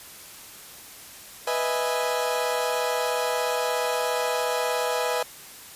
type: chord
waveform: 30% pulse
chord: E major seventh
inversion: second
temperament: equal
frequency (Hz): 493.9 / 622.3 / 659.3 / 830.6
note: B4 / D#5 / E5 / G#5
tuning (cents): 0 / 0 / 0 / 0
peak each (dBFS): -24 / -28 / -29 / -28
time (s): 1.47-5.23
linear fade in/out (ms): 5
effects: white hiss -44 dBFS RMS until 5.75 s + resampled to 32000 Hz